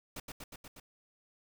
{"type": "noise with echo", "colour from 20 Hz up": "pink", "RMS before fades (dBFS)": -42, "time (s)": [0.16, 0.2], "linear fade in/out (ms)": 5, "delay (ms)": 120, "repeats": 5, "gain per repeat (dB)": -2, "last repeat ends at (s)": 0.8, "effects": []}